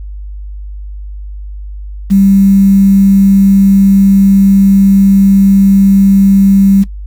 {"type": "tone with quantisation", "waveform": "sine", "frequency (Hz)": 196, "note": "G3", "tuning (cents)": 0, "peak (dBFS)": -3, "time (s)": [2.1, 6.84], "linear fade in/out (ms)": 20, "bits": 5, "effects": ["noise-tail reverb RT60 0.1 s tail -17 dB re dry", "added 50 Hz sine -21 dBFS peak until 7.06 s"]}